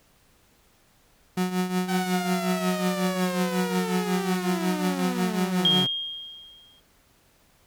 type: tone with tremolo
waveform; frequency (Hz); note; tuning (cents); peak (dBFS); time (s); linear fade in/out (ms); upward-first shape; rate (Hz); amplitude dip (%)
35% pulse; 182.8; F#3; -21; -19; 1.37-5.85; 5; triangle; 5.5; 75
type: linear sweep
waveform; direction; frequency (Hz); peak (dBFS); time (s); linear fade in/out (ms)
sawtooth; down; 764 to 130.81; -26; 1.88-5.87; 10
type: tone with exponential decay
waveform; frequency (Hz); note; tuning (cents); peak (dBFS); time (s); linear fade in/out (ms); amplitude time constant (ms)
sine; 3232; G#7; -48; -16; 5.65-6.8; 1; 250
effects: pink hiss -61 dBFS RMS until 7.66 s